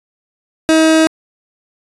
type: tone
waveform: 30% pulse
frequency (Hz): 318.7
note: D#4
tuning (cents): +42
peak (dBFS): -5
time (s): 0.69-1.07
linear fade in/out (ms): 0
effects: resampled to 24000 Hz